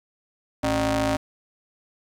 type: ring-modulated tone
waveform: sawtooth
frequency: 164.81 Hz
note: E3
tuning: in tune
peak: -14 dBFS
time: 0.63-1.17 s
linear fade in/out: 10 ms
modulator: 439 Hz
effects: low-pass 10000 Hz 12 dB/octave + 9-bit